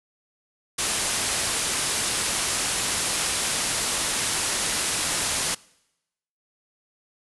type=low-pass noise; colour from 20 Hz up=white; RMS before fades=-26 dBFS; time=0.78-5.55 s; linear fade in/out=10 ms; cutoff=11000 Hz; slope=96 dB/octave; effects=noise-tail reverb RT60 0.9 s tail -24 dB re dry